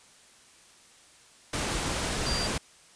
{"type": "tone in noise", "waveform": "sine", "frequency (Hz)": 4733, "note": "D8", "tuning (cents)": 13, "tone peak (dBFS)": -31, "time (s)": [2.26, 2.47], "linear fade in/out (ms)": 5, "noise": "pink", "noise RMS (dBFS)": -30, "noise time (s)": [1.53, 2.58], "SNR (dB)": -4, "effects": ["white hiss -56 dBFS RMS until 2.95 s", "resampled to 22050 Hz"]}